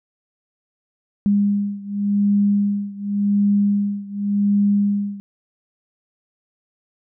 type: beating tone pair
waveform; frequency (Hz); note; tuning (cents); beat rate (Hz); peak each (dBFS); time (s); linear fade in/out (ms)
sine; 202.5 / 203.39; G#3 / G#3; -43 / -36; 0.89; -18 / -20; 1.26-5.2; 0
effects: none